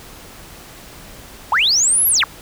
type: linear two-way sweep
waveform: sine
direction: up then down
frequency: 773 to 11840 to 889 Hz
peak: -11 dBFS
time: 1.52-2.24 s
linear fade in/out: 2 ms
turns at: 2.08 s
effects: tanh soft clip ceiling -7 dBFS + pink hiss -39 dBFS RMS until 2.41 s